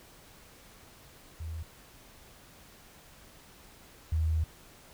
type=tone pair in turn; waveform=sine; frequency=80.8 / 79.6 Hz; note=E2 / D#2; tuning=-34 / +40 cents; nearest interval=unison; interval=26 cents; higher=first; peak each=-35 / -25 dBFS; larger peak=second; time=1.4-1.63 / 4.12-4.44 s; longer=second; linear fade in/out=5 ms; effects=pink hiss -55 dBFS RMS until 4.93 s